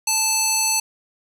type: tone with band-pass filter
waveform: square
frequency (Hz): 877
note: A5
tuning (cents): -6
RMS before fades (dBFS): -20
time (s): 0.07-0.8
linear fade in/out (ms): 5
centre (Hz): 7500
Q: 1.5
effects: 8-bit